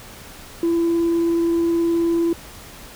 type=tone with vibrato; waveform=sine; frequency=336.3 Hz; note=E4; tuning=35 cents sharp; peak=-14 dBFS; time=0.63-2.33 s; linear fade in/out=2 ms; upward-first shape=sine; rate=19 Hz; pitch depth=8 cents each way; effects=tanh soft clip ceiling -14 dBFS + pink hiss -40 dBFS RMS until 2.95 s